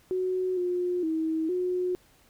sine tone with pitch steps, 369.9 / 357.4 / 319.8 / 362.5 Hz, F#4 / F4 / D#4 / F#4, 0 / +40 / +48 / -35 cents, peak -25 dBFS, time 0.11-1.95 s, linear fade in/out 0 ms, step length 460 ms, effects pink hiss -61 dBFS RMS until 2.29 s

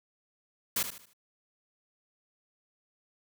white noise with echo, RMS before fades -29 dBFS, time 0.76-0.83 s, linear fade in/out 5 ms, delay 76 ms, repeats 4, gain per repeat -9 dB, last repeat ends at 1.134 s, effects none

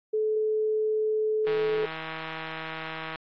sine tone, 432.2 Hz, A4, 31 cents flat, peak -23 dBFS, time 0.13-1.86 s, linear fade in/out 10 ms
click train, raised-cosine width 0.3 ms, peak -19 dBFS, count 271, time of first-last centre 1.47-3.157 s, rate 160 Hz
effects low-pass 3000 Hz 12 dB/octave + AAC 32 kbps

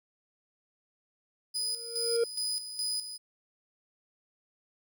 30% pulse tone with tremolo, 4978 Hz, D#8, in tune, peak -27 dBFS, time 1.54-3.18 s, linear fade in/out 20 ms, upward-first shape square, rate 2.4 Hz, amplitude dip 65%
triangle tone with exponential growth, 466.2 Hz, A#4, in tune, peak -20 dBFS, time 1.59-2.24 s, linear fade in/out 5 ms, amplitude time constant 140 ms
effects none

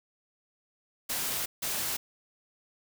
white noise bursts at uneven times, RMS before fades -32 dBFS, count 2, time 1.09-1.46 / 1.62-1.97 s, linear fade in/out 10 ms, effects none

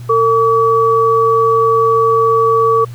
sine tone pair together, 452.9 / 1141.2 Hz, A#4 / C#6, -50 / +50 cents, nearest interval octave + major third, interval 1600 cents, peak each -11 dBFS, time 0.09-2.85 s, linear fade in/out 10 ms, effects added 120 Hz sine -26 dBFS peak until 2.94 s + pink hiss -43 dBFS RMS until 2.94 s

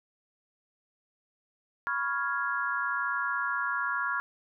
sine chord, C# dominant seventh, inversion third, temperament equal, 987.8 / 1108.7 / 1396.9 / 1661.2 Hz, B5 / C#6 / E#6 / G#6, 0 / 0 / 0 / 0 cents, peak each -37 / -34 / -31 / -33 dBFS, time 1.87-4.2 s, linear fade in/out 0 ms, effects none

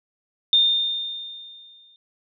sine tone with exponential decay, 3628 Hz, A#7, 48 cents flat, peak -12 dBFS, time 0.53-1.96 s, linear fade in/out 1 ms, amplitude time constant 310 ms, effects none

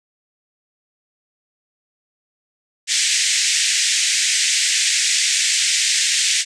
white band-pass noise, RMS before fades -18 dBFS, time 2.87-6.45 s, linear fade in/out 50 ms, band 1800 to 8300 Hz, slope 48 dB/octave, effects none

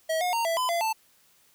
square tone with pitch steps, 642 / 720 / 924 / 663 / 1011 / 682 / 884 Hz, E5 / F#5 / A#5 / E5 / B5 / F5 / A5, -46 / -47 / -16 / +10 / +40 / -41 / +8 cents, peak -25 dBFS, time 0.09-0.93 s, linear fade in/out 10 ms, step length 120 ms, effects white hiss -62 dBFS RMS until 1.54 s

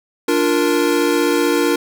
square chord, Bb major, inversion first, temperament equal, 293.7 / 349.2 / 466.2 Hz, D4 / F4 / Bb4, 0 / 0 / 0 cents, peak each -19 dBFS, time 0.28-1.76 s, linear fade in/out 5 ms, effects none

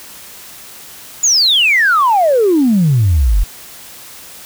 sine exponential sweep, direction down, 7040 to 41.2 Hz, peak -7 dBFS, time 1.23-3.44 s, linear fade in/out 10 ms, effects tanh soft clip ceiling -4 dBFS + white hiss -35 dBFS RMS until 4.45 s

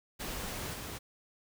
pink noise with level steps, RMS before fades -39 / -42 dBFS, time 0.19-0.99 s, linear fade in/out 20 ms, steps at 0.73 s, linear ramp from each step 10 ms, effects none

